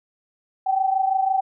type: tone pair together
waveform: sine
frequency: 764 / 790 Hz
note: G5 / G5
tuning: -45 / +13 cents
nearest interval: minor second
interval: 58 cents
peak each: -19 / -24 dBFS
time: 0.66-1.41 s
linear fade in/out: 10 ms
effects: none